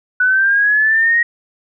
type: linear sweep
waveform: sine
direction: up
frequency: 1481 to 1892 Hz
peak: -10 dBFS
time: 0.2-1.23 s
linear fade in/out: 5 ms
effects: none